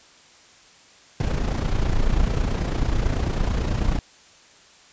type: noise with amplitude modulation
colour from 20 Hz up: brown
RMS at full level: -19 dBFS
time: 1.2-3.99 s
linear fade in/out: 2 ms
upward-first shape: sine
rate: 29.1 Hz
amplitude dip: 60%
effects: white hiss -51 dBFS RMS until 4.92 s + resampled to 16000 Hz